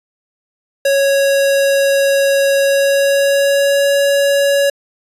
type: tone with pitch glide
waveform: square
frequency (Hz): 553 to 561.4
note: C#5 to C#5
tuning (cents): -4 to +22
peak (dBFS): -11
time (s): 0.85-4.7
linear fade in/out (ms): 5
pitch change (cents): +26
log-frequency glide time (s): 2.6-3.9
effects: resampled to 32000 Hz